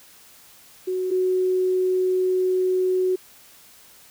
sine tone pair in turn, 370 / 370 Hz, F#4 / F#4, 0 / 0 cents, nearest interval unison, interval 0 cents, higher neither, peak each -22 / -18 dBFS, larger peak second, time 0.87-1.11 / 1.11-3.16 s, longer second, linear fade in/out 10 ms, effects white hiss -50 dBFS RMS until 4.1 s

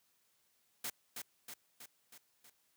white noise with echo, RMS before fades -40 dBFS, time 0.84-0.9 s, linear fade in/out 5 ms, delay 320 ms, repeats 5, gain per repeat -4 dB, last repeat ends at 2.5 s, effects white hiss -75 dBFS RMS until 2.76 s + high-pass 80 Hz 12 dB/octave

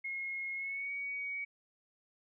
sine tone with pitch glide, 2159 to 2251 Hz, C#7 to C#7, -46 to +26 cents, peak -36 dBFS, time 0.04-1.45 s, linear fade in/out 10 ms, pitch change +72 cents, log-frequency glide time 0.55-0.92 s, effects none

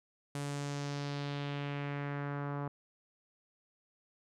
sawtooth tone with low-pass filter sweep, 143 Hz, D3, 46 cents flat, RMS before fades -38 dBFS, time 0.35-2.68 s, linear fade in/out 2 ms, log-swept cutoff 9500 to 1100 Hz, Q 1.9, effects none

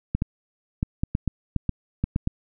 clicks, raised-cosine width 5 ms, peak -10 dBFS, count 11, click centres 0.15 / 0.221 / 0.829 / 1.035 / 1.151 / 1.277 / 1.563 / 1.693 / 2.04 / 2.161 / 2.274 s, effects none

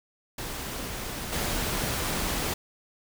pink noise with level steps, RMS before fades -35 / -29 dBFS, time 0.38-2.54 s, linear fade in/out 5 ms, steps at 1.32 s, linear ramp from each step 10 ms, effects none

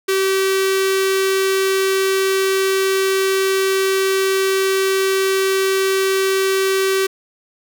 sawtooth tone with notch filter, 384.6 Hz, G4, 33 cents flat, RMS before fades -17 dBFS, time 0.08-7.07 s, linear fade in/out 10 ms, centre 780 Hz, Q 1.5, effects none

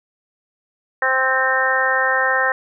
harmonic tone, 261.6 Hz, C4, in tune, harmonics 2 / 3 / 4 / 5 / 6 / 7, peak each -23 / -24 / -24 / -25 / -21 / -19 dBFS, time 1.02-2.52 s, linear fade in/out 2 ms, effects none

